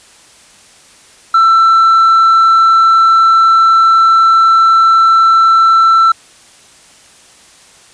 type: tone with tanh clipping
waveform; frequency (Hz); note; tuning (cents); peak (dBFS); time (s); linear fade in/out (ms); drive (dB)
triangle; 1336; E6; +23; -5; 1.34-6.12; 5; 7
effects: white hiss -42 dBFS RMS until 7.93 s + resampled to 22050 Hz